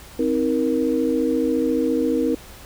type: tone cluster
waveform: sine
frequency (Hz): 262.3 / 316.7 / 470.9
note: C4 / D#4 / A#4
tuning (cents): +4 / +31 / +18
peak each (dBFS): -22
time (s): 0.19-2.35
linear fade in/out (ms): 5
effects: added 60 Hz sine -46 dBFS peak until 2.65 s + pink hiss -43 dBFS RMS until 2.65 s